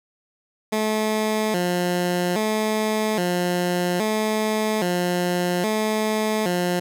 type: tone with vibrato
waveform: 15% pulse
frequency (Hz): 195.9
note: G3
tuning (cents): -1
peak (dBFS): -14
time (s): 0.72-6.8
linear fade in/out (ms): 10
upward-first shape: square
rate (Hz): 0.61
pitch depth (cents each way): 170
effects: none